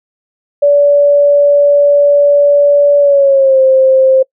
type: tone with pitch glide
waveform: sine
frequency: 575 to 527.3 Hz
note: D5 to C5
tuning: -37 to +13 cents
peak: -4 dBFS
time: 0.62-4.23 s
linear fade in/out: 10 ms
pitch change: -150 cents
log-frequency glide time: 2.99-3.6 s
effects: noise-tail reverb RT60 0.1 s tail -26 dB re dry